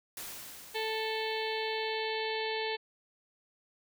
white noise with exponential decay, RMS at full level -41 dBFS, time 0.17-2.43 s, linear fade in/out 2 ms, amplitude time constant 490 ms
harmonic tone, 440.4 Hz, A4, 2 cents sharp, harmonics 1 / 2 / 4 / 5 / 6 / 7 / 8 / 9 / 10, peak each -35 / -38 / -41 / -42 / -43 / -43 / -44 / -45 / -45 dBFS, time 0.74-2.77 s, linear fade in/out 20 ms
effects none

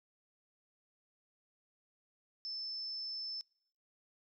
sine tone, 5274 Hz, E8, in tune, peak -39 dBFS, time 2.45-3.41 s, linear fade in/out 0 ms, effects noise-tail reverb RT60 0.7 s tail -25 dB re dry

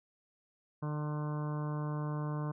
harmonic tone, 150 Hz, D3, 37 cents sharp, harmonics 1 / 2 / 3 / 4 / 5 / 6 / 7 / 8 / 9 / 10, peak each -34 / -43 / -47 / -48 / -53 / -51 / -46 / -53 / -58 / -56 dBFS, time 0.82-2.52 s, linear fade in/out 10 ms, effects none

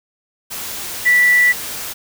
sine tone in noise, 1964 Hz, B6, 10 cents flat, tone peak -9 dBFS, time 1.05-1.53 s, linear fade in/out 20 ms, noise white, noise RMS -27 dBFS, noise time 0.5-1.94 s, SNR +15 dB, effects none

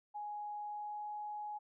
sine tone with pitch glide, 833 to 837.8 Hz, G#5 to G#5, +5 to +15 cents, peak -40 dBFS, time 0.14-1.59 s, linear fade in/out 20 ms, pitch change +10 cents, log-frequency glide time 0.6-1.08 s, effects none

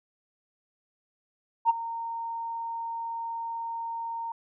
sine tone with ADSR envelope, 921 Hz, A#5, 21 cents flat, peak -15 dBFS, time 1.65-4.32 s, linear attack 44 ms, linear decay 23 ms, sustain -16 dB, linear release 3 ms, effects tanh soft clip ceiling -11 dBFS

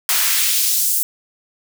white noise with high-pass filter sweep, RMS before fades -17 dBFS, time 0.09-1.03 s, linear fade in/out 0 ms, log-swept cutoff 950 to 9500 Hz, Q 0.89, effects none

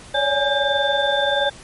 sine tone cluster, 556 / 577 / 830 / 1597 / 3550 Hz, C#5 / D5 / G#5 / G6 / A7, +5 / -31 / -1 / +32 / +15 cents, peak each -23 dBFS, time 0.14-1.5 s, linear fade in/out 10 ms, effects pink hiss -42 dBFS RMS until 1.63 s + MP3 48 kbps

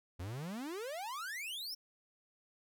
45% pulse exponential sweep, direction up, 82.41 to 5610 Hz, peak -40 dBFS, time 0.19-1.75 s, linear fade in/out 10 ms, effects none

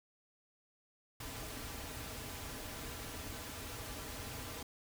pink noise with comb filter, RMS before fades -45 dBFS, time 1.2-4.63 s, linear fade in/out 5 ms, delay 5.5 ms, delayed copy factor -0.55, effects none

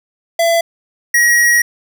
square tone pair in turn, 672 / 1900.7 Hz, E5 / A#6, +33 / +33 cents, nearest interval octave + tritone, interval 1800 cents, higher second, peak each -11 / -9 dBFS, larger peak second, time 0.39-0.61 / 1.14-1.62 s, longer second, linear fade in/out 5 ms, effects none

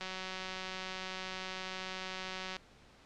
click train, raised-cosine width 0.2 ms, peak -23 dBFS, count 479, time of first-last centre 0.01-2.566 s, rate 187 Hz, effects pink hiss -60 dBFS RMS until 3.05 s + low-pass 5000 Hz 12 dB/octave

